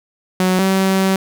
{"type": "tone pair in turn", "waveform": "sawtooth", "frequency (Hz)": [185, 191.3], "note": ["F#3", "G3"], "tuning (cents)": [0, -42], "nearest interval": "minor second", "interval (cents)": 58, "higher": "second", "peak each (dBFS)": -9, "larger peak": "neither", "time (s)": [[0.4, 0.59], [0.59, 1.16]], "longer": "second", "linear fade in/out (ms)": 2, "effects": []}